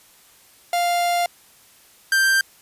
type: tone pair in turn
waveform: 45% pulse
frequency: 698.5 / 1574 Hz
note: F5 / G6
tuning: 0 / +7 cents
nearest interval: octave + major second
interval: 1407 cents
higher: second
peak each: -18 / -15 dBFS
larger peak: second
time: 0.73-1.26 / 2.12-2.41 s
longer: first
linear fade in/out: 2 ms
effects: white hiss -52 dBFS RMS until 2.61 s + resampled to 32000 Hz